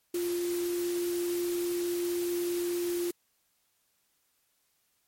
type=tone in noise; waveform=sine; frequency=349.2 Hz; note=F4; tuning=in tune; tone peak=-28 dBFS; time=0.14-3.11 s; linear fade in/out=5 ms; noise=white; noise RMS=-41 dBFS; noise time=0.14-3.11 s; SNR=+10 dB; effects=white hiss -73 dBFS RMS until 5.07 s + MP3 64 kbps